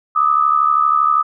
sine tone pair together, 1200 / 1272.6 Hz, D6 / D#6, +37 / +39 cents, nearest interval minor second, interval 102 cents, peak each -14 dBFS, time 0.15-1.23 s, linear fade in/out 20 ms, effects none

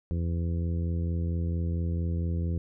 harmonic tone, 84.4 Hz, E2, 41 cents sharp, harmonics 1 / 2 / 3 / 4 / 5 / 6, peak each -27 / -33 / -42 / -42 / -46 / -47 dBFS, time 0.11-2.58 s, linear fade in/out 0 ms, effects none

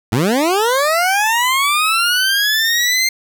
20% pulse linear sweep, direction up, 98.3 to 2106 Hz, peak -8 dBFS, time 0.12-3.09 s, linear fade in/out 5 ms, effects none

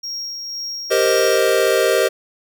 triangle tone with tremolo, 5588 Hz, F8, in tune, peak -23 dBFS, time 0.03-1.39 s, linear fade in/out 10 ms, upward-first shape sine, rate 2 Hz, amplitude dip 30%
square chord, C minor seventh, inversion second, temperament equal, 392 / 466.2 / 523.3 / 622.3 Hz, G4 / Bb4 / C5 / Eb5, 0 / 0 / 0 / 0 cents, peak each -20 dBFS, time 0.9-2.09 s, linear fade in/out 20 ms
clicks, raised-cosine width 0.5 ms, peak -24 dBFS, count 4, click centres 1.058 / 1.195 / 1.486 / 1.668 s
effects none

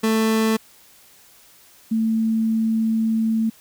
30% pulse / sine tone pair in turn, 221.1 / 223 Hz, A3 / A3, +9 / +23 cents, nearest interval unison, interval 14 cents, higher second, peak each -14 / -17 dBFS, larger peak first, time 0.03-0.57 / 1.91-3.5 s, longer second, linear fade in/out 10 ms, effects white hiss -51 dBFS RMS until 3.6 s

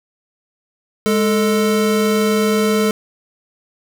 square tone pair together, 207.7 / 440.5 Hz, G#3 / A4, 0 / +2 cents, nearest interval octave + minor second, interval 1302 cents, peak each -17 dBFS, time 1.06-2.91 s, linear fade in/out 0 ms, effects none

